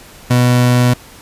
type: tone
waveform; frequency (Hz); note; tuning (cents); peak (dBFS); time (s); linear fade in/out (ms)
30% pulse; 123.47; B2; 0; -6; 0.3-0.94; 10
effects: pink hiss -39 dBFS RMS until 1.21 s + resampled to 32000 Hz